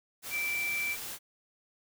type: tone in noise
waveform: sine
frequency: 2336 Hz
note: D7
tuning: 10 cents flat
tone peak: -30 dBFS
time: 0.3-0.97 s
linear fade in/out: 50 ms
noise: white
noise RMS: -40 dBFS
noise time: 0.22-1.19 s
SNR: +7 dB
effects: none